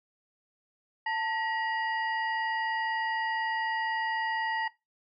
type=harmonic tone with a mistuned harmonic; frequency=954 Hz; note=A#5; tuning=40 cents sharp; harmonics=1 / 2 / 3 / 5; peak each=-30 / -32 / -43 / -49 dBFS; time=1.06-4.68 s; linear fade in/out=5 ms; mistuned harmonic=1; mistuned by=-120 cents; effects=noise-tail reverb RT60 0.2 s tail -17 dB re dry + MP3 64 kbps